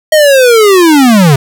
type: linear sweep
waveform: square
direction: down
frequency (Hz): 632 to 129.5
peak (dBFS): -3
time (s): 0.12-1.36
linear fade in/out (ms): 5
effects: none